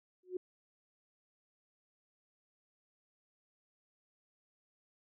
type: tone with exponential growth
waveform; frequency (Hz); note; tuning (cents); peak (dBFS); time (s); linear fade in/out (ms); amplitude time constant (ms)
sine; 365.5; F#4; -21; -31; 0.23-0.37; 5; 29
effects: none